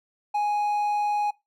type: tone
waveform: triangle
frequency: 830.6 Hz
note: G#5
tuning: in tune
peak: -20 dBFS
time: 0.34-1.31 s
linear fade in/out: 10 ms
effects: noise-tail reverb RT60 0.2 s tail -20 dB re dry